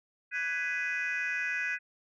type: chord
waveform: sine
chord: G# minor seventh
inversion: third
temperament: just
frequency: 1495.1 / 1661.2 / 1993.5 / 2492 Hz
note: F#6 / G#6 / B6 / D#7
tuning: +18 / 0 / +16 / +2 cents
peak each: -34 dBFS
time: 0.31-1.79 s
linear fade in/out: 50 ms
effects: tanh soft clip ceiling -24 dBFS